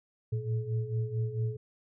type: tone cluster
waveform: sine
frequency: 112.1 / 116.6 / 427.6 Hz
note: A2 / A#2 / A4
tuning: +33 / +1 / -49 cents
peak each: -34 / -31 / -40 dBFS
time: 0.32-1.57 s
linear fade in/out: 10 ms
effects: none